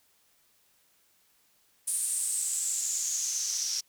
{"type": "noise with band-pass filter sweep", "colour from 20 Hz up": "white", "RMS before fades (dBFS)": -31, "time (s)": [1.87, 3.81], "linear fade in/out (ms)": 10, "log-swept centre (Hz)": [9400, 5500], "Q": 7, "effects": ["white hiss -67 dBFS RMS until 3.88 s"]}